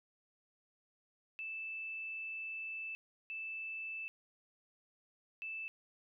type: tone bursts at uneven times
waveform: sine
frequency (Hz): 2637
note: E7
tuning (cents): 0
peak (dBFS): -40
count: 3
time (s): 1.39-2.95 / 3.3-4.08 / 5.42-5.68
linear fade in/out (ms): 0
effects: none